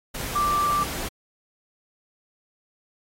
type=tone in noise; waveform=sine; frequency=1174.7 Hz; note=D6; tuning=in tune; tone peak=-20 dBFS; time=0.35-0.84 s; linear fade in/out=10 ms; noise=pink; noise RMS=-32 dBFS; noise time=0.14-1.09 s; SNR=+9 dB; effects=AAC 48 kbps